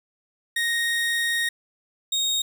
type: tone pair in turn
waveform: 30% pulse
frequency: 1864.7 / 3729 Hz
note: A#6 / A#7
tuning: 0 / 0 cents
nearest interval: octave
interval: 1200 cents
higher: second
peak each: -19 / -19 dBFS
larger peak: neither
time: 0.56-1.49 / 2.12-2.42 s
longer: first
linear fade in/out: 5 ms
effects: none